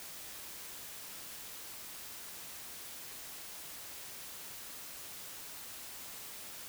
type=silence; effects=white hiss -47 dBFS RMS until 6.68 s